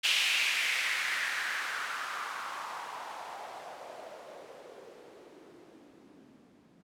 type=noise with low-pass filter sweep; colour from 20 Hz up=violet; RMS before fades=-36 dBFS; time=0.03-6.83 s; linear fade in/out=20 ms; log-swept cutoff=2900 to 210 Hz; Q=3; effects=none